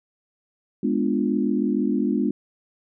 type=chord; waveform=sine; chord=G# diminished seventh; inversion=none; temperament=equal; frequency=207.7 / 246.9 / 293.7 / 349.2 Hz; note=G#3 / B3 / D4 / F4; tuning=0 / 0 / 0 / 0 cents; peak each=-24 / -24 / -25 / -28 dBFS; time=0.83-2.31 s; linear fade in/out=5 ms; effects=none